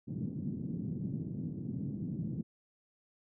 pink band-pass noise, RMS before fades -38 dBFS, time 0.07-2.43 s, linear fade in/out 20 ms, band 130 to 250 Hz, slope 24 dB/octave, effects none

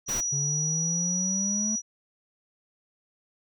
sine tone, 5830 Hz, F#8, 26 cents flat, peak -26 dBFS, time 0.06-1.82 s, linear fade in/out 50 ms
pink noise, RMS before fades -35 dBFS, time 0.08-0.21 s, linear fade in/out 10 ms
triangle exponential sweep, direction up, 138.8 to 218.2 Hz, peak -27 dBFS, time 0.32-1.76 s, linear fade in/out 10 ms
effects none

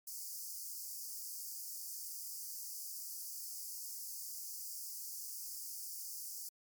white high-pass noise, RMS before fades -45 dBFS, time 0.07-6.49 s, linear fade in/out 5 ms, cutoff 4700 Hz, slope 96 dB/octave, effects MP3 96 kbps

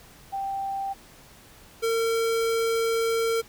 sine / square tone pair in turn, 784 / 455.8 Hz, G5 / A#4, 0 / -39 cents, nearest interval major sixth, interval 939 cents, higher first, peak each -27 / -23 dBFS, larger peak second, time 0.32-0.94 / 1.82-3.42 s, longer second, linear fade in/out 20 ms, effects pink hiss -51 dBFS RMS until 3.48 s

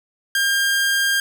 sawtooth tone, 1605 Hz, G6, 40 cents sharp, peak -13 dBFS, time 0.35-1.2 s, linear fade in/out 2 ms, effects none

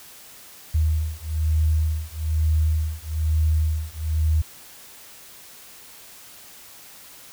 sine beating tone pair, 77.78 / 78.88 Hz, D#2 / D#2, 0 / +24 cents, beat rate 1.1 Hz, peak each -22 dBFS, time 0.74-4.42 s, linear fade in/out 10 ms, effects white hiss -45 dBFS RMS until 7.32 s

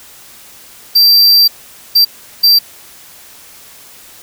square tone bursts at uneven times, 4699 Hz, D8, in tune, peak -5 dBFS, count 3, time 0.95-1.48 / 1.95-2.05 / 2.43-2.59 s, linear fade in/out 10 ms, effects white hiss -38 dBFS RMS until 4.22 s

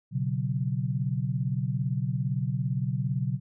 sine chord, B suspended second, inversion none, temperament equal with one note detuned, 123.47 / 141.1 / 185 Hz, B2 / C#3 / F#3, 0 / +31 / 0 cents, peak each -29 / -29 / -33 dBFS, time 0.11-3.4 s, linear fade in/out 50 ms, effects none

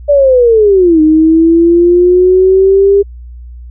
sine linear two-way sweep, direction down then up, 587.3 to 308.3 to 402.7 Hz, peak -3 dBFS, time 0.08-3.03 s, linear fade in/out 20 ms, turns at 1.01 s, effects added 60 Hz sine -26 dBFS peak until 3.7 s

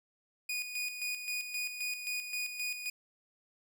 sawtooth tone with tremolo, 2467 Hz, D#7, 15 cents flat, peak -30 dBFS, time 0.49-2.9 s, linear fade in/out 5 ms, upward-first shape square, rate 3.8 Hz, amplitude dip 55%, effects none

